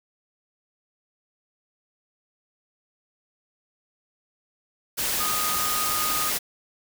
sine tone in noise, 1239 Hz, D#6, 8 cents flat, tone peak -28 dBFS, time 5.19-6.31 s, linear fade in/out 20 ms, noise white, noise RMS -26 dBFS, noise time 4.97-6.39 s, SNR -5 dB, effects none

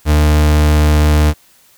40% pulse tone, 75.5 Hz, D2, 48 cents sharp, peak -7 dBFS, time 0.05-1.34 s, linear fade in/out 50 ms, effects white hiss -49 dBFS RMS until 1.77 s

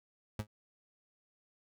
30% pulse tone with exponential decay, 105.8 Hz, G#2, 33 cents sharp, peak -29 dBFS, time 0.39-0.47 s, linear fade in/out 5 ms, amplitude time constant 16 ms, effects none

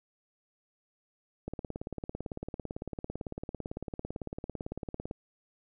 click train, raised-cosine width 2 ms, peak -23 dBFS, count 66, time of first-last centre 1.48-5.111 s, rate 17.9 Hz, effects none

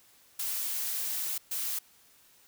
blue noise bursts at uneven times, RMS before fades -33 dBFS, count 2, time 0.39-1.38 / 1.51-1.79 s, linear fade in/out 5 ms, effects white hiss -61 dBFS RMS until 2.47 s

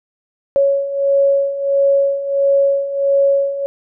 sine beating tone pair, 554.4 / 555.9 Hz, C#5 / C#5, 0 / +5 cents, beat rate 1.5 Hz, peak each -18 / -13 dBFS, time 0.56-3.66 s, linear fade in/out 0 ms, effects none

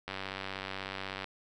click train, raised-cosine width 0.3 ms, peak -21 dBFS, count 113, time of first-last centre 0.08-1.243 s, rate 96.3 Hz, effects none

